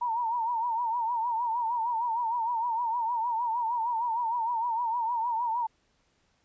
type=tone with vibrato; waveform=sine; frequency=932.3 Hz; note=A#5; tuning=in tune; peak=-26 dBFS; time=0.01-5.67 s; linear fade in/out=10 ms; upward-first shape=triangle; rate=6.5 Hz; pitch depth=110 cents each way; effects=pink hiss -70 dBFS RMS until 6.44 s + resampled to 16000 Hz